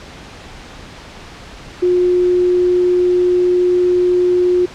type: tone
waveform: sine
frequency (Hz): 358.8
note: F4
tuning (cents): +47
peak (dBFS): -10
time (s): 1.82-4.66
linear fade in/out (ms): 10
effects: pink hiss -35 dBFS RMS until 4.74 s + low-pass 5000 Hz 12 dB/octave